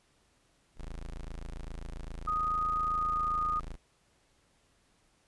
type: tone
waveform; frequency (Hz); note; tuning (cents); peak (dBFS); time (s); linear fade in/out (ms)
30% pulse; 27.5; A0; 0; -36; 0.76-3.78; 50
type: tone with pitch glide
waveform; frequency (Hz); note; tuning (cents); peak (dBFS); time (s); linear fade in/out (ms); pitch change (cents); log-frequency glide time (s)
sine; 1244.5 to 1232.3; D#6 to D#6; 0 to -17; -28; 2.27-3.6; 10; -17; 2.79-3.31
effects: pink hiss -69 dBFS RMS until 5.27 s + resampled to 24000 Hz